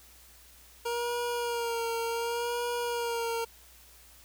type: tone with vibrato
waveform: 25% pulse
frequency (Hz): 470.2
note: A#4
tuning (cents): +15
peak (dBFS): -26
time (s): 0.85-3.45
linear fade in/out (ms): 10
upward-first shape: sine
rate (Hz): 0.68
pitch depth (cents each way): 36
effects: added 60 Hz sine -59 dBFS peak until 4.24 s + white hiss -56 dBFS RMS until 4.24 s